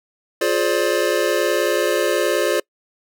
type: chord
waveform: square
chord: D half-diminished seventh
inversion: first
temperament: just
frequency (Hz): 352.4 / 422.9 / 528.6 / 587.3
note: F4 / Ab4 / C5 / D5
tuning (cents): +16 / +31 / +18 / 0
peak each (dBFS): -23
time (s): 0.41-2.6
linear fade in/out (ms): 5
effects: noise-tail reverb RT60 0.1 s tail -26 dB re dry